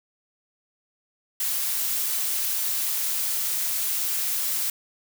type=noise; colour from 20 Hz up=blue; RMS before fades=-26 dBFS; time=1.4-4.7 s; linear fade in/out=2 ms; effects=none